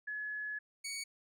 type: tone pair in turn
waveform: sine / 15% pulse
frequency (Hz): 1700 / 2242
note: G#6 / C#7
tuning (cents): +40 / +19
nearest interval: perfect fourth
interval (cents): 479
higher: second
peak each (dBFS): -37 / -32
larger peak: second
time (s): 0.07-0.59 / 0.84-1.04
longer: first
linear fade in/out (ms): 10
effects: none